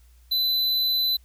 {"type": "tone", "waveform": "square", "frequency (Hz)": 4011, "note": "B7", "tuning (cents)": 26, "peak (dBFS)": -21, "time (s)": [0.31, 1.17], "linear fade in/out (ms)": 10, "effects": ["added 60 Hz sine -51 dBFS peak until 1.24 s", "white hiss -64 dBFS RMS until 1.24 s"]}